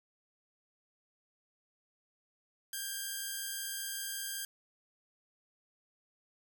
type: tone pair together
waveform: 5% pulse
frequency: 1586.7 / 1652 Hz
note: G6 / G#6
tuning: +21 / -10 cents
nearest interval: minor second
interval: 69 cents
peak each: -27 / -33 dBFS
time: 2.73-4.45 s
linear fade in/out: 2 ms
effects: none